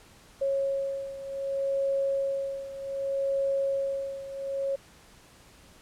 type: beating tone pair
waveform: sine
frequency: 548 / 548.65 Hz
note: C#5 / C#5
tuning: -20 / -18 cents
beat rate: 0.65 Hz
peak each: -28 / -32 dBFS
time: 0.41-4.76 s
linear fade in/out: 10 ms
effects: pink hiss -55 dBFS RMS until 5.81 s + low-pass 11000 Hz 12 dB/octave